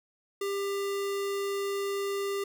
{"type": "tone", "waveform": "square", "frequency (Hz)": 397.9, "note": "G4", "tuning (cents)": 26, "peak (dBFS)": -30, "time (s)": [0.41, 2.44], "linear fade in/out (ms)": 5, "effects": []}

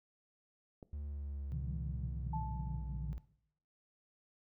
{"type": "click", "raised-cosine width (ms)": 2, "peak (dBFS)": -36, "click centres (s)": 0.828}
{"type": "exponential sweep", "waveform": "triangle", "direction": "down", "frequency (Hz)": [73.4, 59], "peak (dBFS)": -38, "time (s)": [0.93, 3.18], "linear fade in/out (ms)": 0}
{"type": "band-pass noise", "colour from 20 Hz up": "white", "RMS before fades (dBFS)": -43, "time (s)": [1.52, 3.13], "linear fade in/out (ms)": 0, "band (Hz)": [120, 160], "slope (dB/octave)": 48}
{"type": "tone with exponential decay", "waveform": "sine", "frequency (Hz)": 873, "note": "A5", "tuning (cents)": -14, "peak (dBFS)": -38, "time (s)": [2.33, 3.25], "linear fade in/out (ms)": 5, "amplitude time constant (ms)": 200}
{"effects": ["noise-tail reverb RT60 0.7 s tail -18 dB re dry"]}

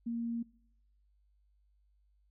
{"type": "tone", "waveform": "sine", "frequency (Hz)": 233.1, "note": "A#3", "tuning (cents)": 0, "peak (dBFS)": -33, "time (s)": [0.06, 0.43], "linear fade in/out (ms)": 10, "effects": ["noise-tail reverb RT60 0.7 s tail -23 dB re dry", "added 50 Hz sine -67 dBFS peak until 2.3 s"]}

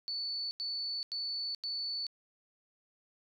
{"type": "tone bursts", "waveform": "sine", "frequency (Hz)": 4472, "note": "C#8", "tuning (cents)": 14, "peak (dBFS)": -34, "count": 4, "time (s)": [0.08, 2.067], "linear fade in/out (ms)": 0, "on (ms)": 430, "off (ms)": 89, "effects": ["12-bit"]}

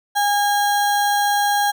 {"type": "tone with sample-and-hold", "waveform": "sine", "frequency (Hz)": 817, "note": "G#5", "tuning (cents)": -29, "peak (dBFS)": -15, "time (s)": [0.15, 1.72], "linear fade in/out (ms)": 20, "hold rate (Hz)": 2450, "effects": []}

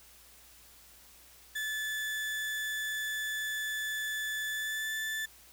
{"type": "tone with pitch glide", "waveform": "35% pulse", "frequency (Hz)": [1738, 1755.2], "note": ["A6", "A6"], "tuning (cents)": [-22, -5], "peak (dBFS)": -31, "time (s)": [1.55, 5.26], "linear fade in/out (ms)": 10, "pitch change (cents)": 17, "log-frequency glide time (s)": [4.46, 4.96], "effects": ["added 60 Hz sine -65 dBFS peak until 5.52 s", "white hiss -57 dBFS RMS until 5.52 s"]}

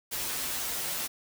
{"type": "noise with comb filter", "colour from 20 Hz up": "white", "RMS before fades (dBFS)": -33, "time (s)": [0.11, 1.08], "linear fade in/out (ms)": 20, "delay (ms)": 9.6, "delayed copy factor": -1, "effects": []}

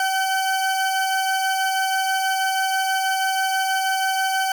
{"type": "tone pair together", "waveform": "40% pulse", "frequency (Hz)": [765, 1523.8], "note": ["G5", "G6"], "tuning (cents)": [-42, -49], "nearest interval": "octave", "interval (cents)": 1193, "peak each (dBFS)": [-20, -24], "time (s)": [0, 4.52], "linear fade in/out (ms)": 2, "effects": []}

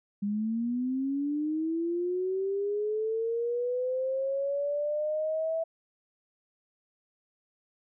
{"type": "linear sweep", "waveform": "sine", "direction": "up", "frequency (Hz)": [200, 657], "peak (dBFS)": -27, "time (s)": [0.22, 5.64], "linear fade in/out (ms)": 10, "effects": []}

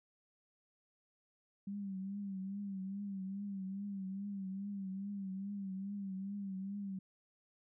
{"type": "tone with vibrato", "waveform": "sine", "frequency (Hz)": 196, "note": "G3", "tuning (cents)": 0, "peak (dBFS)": -39, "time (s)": [1.67, 6.99], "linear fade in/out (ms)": 5, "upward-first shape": "triangle", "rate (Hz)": 2.4, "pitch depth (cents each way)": 78, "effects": []}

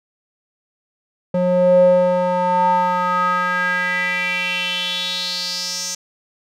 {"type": "tone with band-pass filter sweep", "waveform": "square", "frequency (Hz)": 180, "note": "F#3", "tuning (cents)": -47, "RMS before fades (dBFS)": -18, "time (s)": [1.34, 5.95], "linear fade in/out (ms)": 5, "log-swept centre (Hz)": [410, 6200], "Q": 5.1, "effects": []}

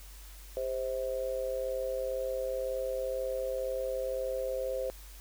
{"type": "tone with amplitude modulation", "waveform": "sine", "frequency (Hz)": 523.3, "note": "C5", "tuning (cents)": 0, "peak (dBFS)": -27, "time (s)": [0.57, 4.9], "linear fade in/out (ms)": 0, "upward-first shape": "sine", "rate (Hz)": 122, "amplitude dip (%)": 85, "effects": ["added 48 Hz sine -47 dBFS peak until 5.2 s", "white hiss -54 dBFS RMS until 5.2 s"]}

